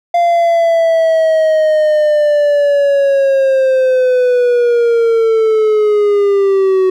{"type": "linear sweep", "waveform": "triangle", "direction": "down", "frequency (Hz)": [694, 372.6], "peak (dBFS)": -6, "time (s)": [0.14, 6.9], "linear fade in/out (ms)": 5, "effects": []}